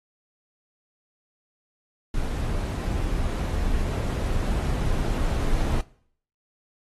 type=noise with level ramp; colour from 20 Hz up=brown; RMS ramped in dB=-27 to -23 dBFS; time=2.14-5.81 s; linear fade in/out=2 ms; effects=noise-tail reverb RT60 0.6 s tail -21 dB re dry + AAC 32 kbps